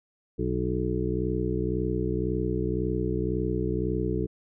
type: harmonic tone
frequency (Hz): 61.9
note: B1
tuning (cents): +5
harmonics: 1 / 2 / 3 / 5 / 6 / 7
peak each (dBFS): -32 / -32 / -32 / -32 / -32 / -32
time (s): 0.38-4.27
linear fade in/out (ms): 20
effects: none